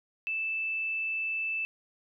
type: tone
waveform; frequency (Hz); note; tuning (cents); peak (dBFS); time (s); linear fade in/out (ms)
sine; 2638; E7; +1; -29; 0.27-1.65; 0
effects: none